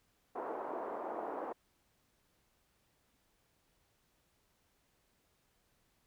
white band-pass noise, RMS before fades -41 dBFS, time 0.35-1.53 s, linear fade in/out 10 ms, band 310 to 940 Hz, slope 24 dB/octave, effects pink hiss -75 dBFS RMS until 6.06 s

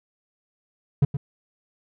triangle tone with echo, 140.9 Hz, C#3, 29 cents sharp, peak -11 dBFS, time 1.02-1.05 s, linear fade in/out 5 ms, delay 120 ms, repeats 1, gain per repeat -10 dB, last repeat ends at 1.17 s, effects none

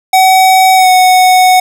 square tone with pitch glide, 754 to 739.3 Hz, F#5 to F#5, +32 to -2 cents, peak -4 dBFS, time 0.13-1.6 s, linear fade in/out 5 ms, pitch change -34 cents, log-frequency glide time 0.76-0.88 s, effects none

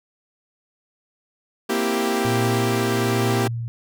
sawtooth chord, C dominant seventh, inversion third, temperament equal, 233.1 / 261.6 / 329.6 / 392 Hz, Bb3 / C4 / E4 / G4, 0 / 0 / 0 / 0 cents, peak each -21 / -25 / -24 / -19 dBFS, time 1.69-3.48 s, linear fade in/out 10 ms
sine tone with tremolo, 116.54 Hz, A#2, in tune, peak -21 dBFS, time 2.25-3.68 s, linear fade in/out 0 ms, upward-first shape triangle, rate 1.2 Hz, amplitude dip 45%
effects none

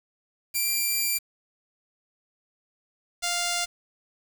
5% pulse tone pair in turn, 2362 / 699.4 Hz, D7 / F5, +9 / +2 cents, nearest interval octave + major sixth, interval 2107 cents, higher first, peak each -14 dBFS, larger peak neither, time 0.54-1.19 / 3.22-3.66 s, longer first, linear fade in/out 20 ms, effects 7-bit

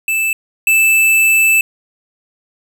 square tone pair in turn, 2637 / 2637 Hz, E7 / E7, 0 / 0 cents, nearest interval unison, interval 0 cents, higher neither, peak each -14 / -9 dBFS, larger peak second, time 0.08-0.33 / 0.67-1.61 s, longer second, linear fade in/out 2 ms, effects none

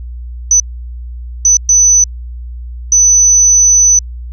sine tone bursts at uneven times, 6000 Hz, F#8, 23 cents sharp, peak -4 dBFS, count 4, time 0.51-0.6 / 1.45-1.57 / 1.69-2.04 / 2.92-3.99 s, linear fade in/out 2 ms, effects added 60 Hz sine -22 dBFS peak until 4.32 s

